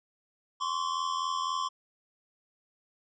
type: tone pair together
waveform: square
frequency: 1046.5 / 1130.4 Hz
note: C6 / C#6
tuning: 0 / +34 cents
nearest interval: minor second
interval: 134 cents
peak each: -32 / -34 dBFS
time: 0.6-1.69 s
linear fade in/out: 20 ms
effects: resampled to 16000 Hz